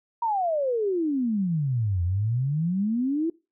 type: exponential two-way sweep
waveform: sine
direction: down then up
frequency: 958 to 84.9 to 340.6 Hz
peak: -22 dBFS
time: 0.22-3.3 s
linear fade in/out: 5 ms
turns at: 2.03 s
effects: noise-tail reverb RT60 0.3 s tail -23 dB re dry